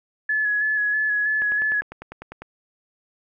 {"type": "tone with vibrato", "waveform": "sine", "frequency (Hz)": 1702, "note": "G#6", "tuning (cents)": 42, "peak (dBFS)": -19, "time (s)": [0.29, 1.81], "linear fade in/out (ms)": 5, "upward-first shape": "square", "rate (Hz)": 3.1, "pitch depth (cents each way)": 21}
{"type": "click train", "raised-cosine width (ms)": 0.5, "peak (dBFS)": -21, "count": 11, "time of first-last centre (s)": [1.42, 2.42], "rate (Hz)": 10}
{"effects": []}